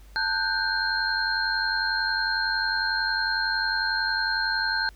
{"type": "tone cluster", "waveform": "sine", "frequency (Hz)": [889, 1482, 1573, 4204], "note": ["A5", "F#6", "G6", "C8"], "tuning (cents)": [18, 2, 6, 7], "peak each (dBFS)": [-31, -30, -26, -29], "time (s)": [0.16, 4.89], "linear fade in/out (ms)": 0, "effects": ["added 50 Hz sine -46 dBFS peak until 4.95 s", "pink hiss -58 dBFS RMS until 4.95 s"]}